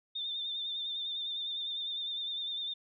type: tone with vibrato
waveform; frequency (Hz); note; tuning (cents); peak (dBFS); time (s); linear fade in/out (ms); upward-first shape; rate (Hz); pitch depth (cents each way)
sine; 3600; A7; +39; -34; 0.15-2.74; 10; triangle; 9.9; 55
effects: none